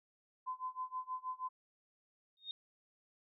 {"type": "tone with tremolo", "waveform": "sine", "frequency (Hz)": 1022, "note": "C6", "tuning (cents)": -41, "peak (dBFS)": -36, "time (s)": [0.46, 1.49], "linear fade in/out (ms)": 20, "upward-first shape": "sine", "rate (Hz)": 6.3, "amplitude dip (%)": 95}
{"type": "tone with exponential growth", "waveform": "sine", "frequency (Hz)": 3700, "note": "A#7", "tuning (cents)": -14, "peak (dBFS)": -36, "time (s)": [2.37, 2.51], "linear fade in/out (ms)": 1, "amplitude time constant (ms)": 29}
{"effects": []}